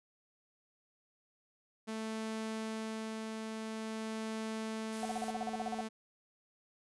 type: tone with tremolo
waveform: sawtooth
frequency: 220.5 Hz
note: A3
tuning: 4 cents sharp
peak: -33 dBFS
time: 1.87-5.89 s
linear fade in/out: 20 ms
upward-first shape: sine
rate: 0.48 Hz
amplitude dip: 25%
type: high-pass noise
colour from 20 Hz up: white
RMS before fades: -50 dBFS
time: 4.92-5.32 s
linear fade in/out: 10 ms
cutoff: 1100 Hz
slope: 12 dB/octave
type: tone bursts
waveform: sine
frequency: 730 Hz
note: F#5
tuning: 24 cents flat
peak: -34 dBFS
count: 13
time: 5.03-5.808 s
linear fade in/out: 0 ms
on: 22 ms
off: 41 ms
effects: resampled to 24000 Hz